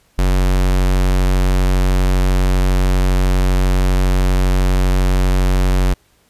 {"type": "tone", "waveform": "square", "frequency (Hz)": 46.3, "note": "F#1", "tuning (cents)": 2, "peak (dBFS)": -12, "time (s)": [0.18, 5.94], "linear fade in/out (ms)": 10, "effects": ["pink hiss -56 dBFS RMS until 6.29 s", "resampled to 32000 Hz"]}